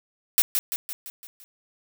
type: noise with echo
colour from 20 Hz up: blue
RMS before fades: -18 dBFS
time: 0.38-0.42 s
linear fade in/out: 0 ms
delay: 170 ms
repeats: 6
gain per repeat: -5 dB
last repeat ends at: 1.44 s
effects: none